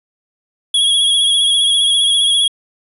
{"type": "tone with vibrato", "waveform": "square", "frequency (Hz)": 3322, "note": "G#7", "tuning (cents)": 0, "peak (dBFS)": -11, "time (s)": [0.74, 2.48], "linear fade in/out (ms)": 5, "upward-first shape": "sine", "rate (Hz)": 15, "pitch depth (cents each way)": 39, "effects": ["resampled to 32000 Hz"]}